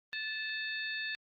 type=harmonic tone with a mistuned harmonic; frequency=873 Hz; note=A5; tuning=14 cents flat; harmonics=2 / 3 / 4 / 5; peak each=-37 / -41 / -43 / -45 dBFS; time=0.13-1.15 s; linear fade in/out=0 ms; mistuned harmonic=4; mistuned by=+72 cents; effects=Opus 32 kbps